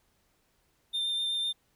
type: tone with vibrato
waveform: triangle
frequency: 3600 Hz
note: A7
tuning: 39 cents sharp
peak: -27 dBFS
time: 0.93-1.53 s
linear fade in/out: 20 ms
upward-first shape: sine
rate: 7.9 Hz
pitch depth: 12 cents each way
effects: pink hiss -71 dBFS RMS until 1.75 s